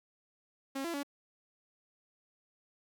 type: tone with pitch steps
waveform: sawtooth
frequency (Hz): 271.5 / 338.1 / 283.5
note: C#4 / E4 / C#4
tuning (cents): -36 / +44 / +39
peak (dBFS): -31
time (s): 0.75-1.032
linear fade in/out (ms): 10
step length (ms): 94
effects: none